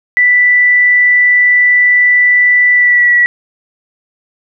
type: tone with pitch glide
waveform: sine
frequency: 1975.5 to 1939.3 Hz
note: B6 to B6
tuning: 0 to -32 cents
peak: -5 dBFS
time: 0.17-3.26 s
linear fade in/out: 0 ms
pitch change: -32 cents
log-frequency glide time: 2.73-3.14 s
effects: none